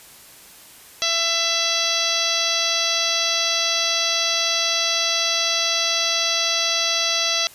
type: harmonic tone with a mistuned harmonic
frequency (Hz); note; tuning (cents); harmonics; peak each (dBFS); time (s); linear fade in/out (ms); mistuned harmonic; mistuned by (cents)
668; E5; +23; 1 / 2 / 3 / 4 / 5 / 6 / 7 / 8 / 9; -30 / -30 / -30 / -28 / -25 / -25 / -27 / -30 / -26; 1.02-7.47; 0; 8; +23
effects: white hiss -45 dBFS RMS until 7.54 s + resampled to 32000 Hz